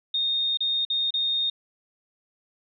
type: tone with dropouts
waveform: sine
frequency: 3685 Hz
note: A#7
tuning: 21 cents flat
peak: -22 dBFS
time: 0.14-1.5 s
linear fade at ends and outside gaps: 5 ms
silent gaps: 0.573-0.605 / 0.851-0.9 / 1.107-1.139 s
effects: none